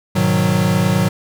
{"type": "chord", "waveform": "square", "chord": "G# minor seventh", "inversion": "none", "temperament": "equal", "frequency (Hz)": [103.83, 123.47, 155.56, 185], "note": ["G#2", "B2", "D#3", "F#3"], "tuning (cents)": [0, 0, 0, 0], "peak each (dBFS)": [-21, -22, -20, -17], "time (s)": [0.15, 1.09], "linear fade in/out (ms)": 10, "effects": []}